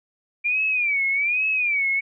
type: tone with vibrato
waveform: sine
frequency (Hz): 2368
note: D7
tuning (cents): +14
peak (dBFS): -19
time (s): 0.44-2.01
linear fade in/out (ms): 20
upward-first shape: sine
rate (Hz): 1.2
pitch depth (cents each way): 150
effects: none